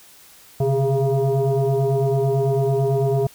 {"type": "tone with frequency modulation", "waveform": "sine", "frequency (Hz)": 140, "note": "C#3", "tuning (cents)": 18, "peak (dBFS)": -16, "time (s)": [0.6, 3.27], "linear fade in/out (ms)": 5, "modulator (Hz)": 271, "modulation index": 1.7, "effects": ["white hiss -48 dBFS RMS until 3.34 s"]}